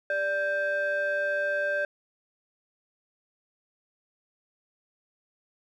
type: ring-modulated tone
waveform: triangle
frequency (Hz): 493.9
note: B4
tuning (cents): 0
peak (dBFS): -20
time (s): 0.1-1.85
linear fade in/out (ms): 2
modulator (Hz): 1080
effects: none